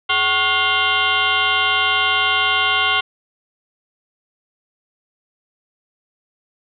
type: tone with frequency modulation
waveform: sine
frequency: 2111 Hz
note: C7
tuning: 15 cents sharp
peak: -14 dBFS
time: 0.09-3.01 s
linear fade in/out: 10 ms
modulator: 338 Hz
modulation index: 3.8
effects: none